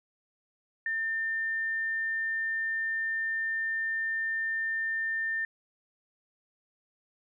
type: tone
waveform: sine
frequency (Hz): 1800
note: A6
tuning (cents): +39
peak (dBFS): -28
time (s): 0.86-5.45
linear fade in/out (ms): 2
effects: none